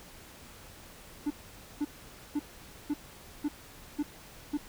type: tone bursts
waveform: triangle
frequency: 293.7 Hz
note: D4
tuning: in tune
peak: -25 dBFS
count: 7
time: 1.26-4.575 s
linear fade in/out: 10 ms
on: 45 ms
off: 500 ms
effects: pink hiss -51 dBFS RMS until 4.68 s